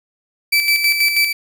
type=tone with tremolo; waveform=30% pulse; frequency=2317 Hz; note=D7; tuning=24 cents flat; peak=-9 dBFS; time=0.52-1.33 s; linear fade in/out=10 ms; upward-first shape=square; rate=6.2 Hz; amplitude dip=50%; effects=none